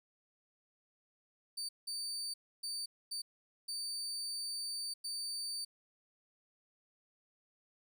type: tone bursts at uneven times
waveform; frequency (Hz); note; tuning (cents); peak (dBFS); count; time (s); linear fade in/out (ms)
30% pulse; 4600; D8; -37; -35; 6; 1.57-1.69 / 1.87-2.34 / 2.63-2.86 / 3.11-3.22 / 3.68-4.94 / 5.04-5.65; 10
effects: none